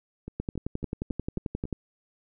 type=two click trains; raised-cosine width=3 ms; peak=-17 / -24 dBFS; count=16 / 6; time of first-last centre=0.4-1.727 / 0.28-1.654 s; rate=11.3 / 3.64 Hz; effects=none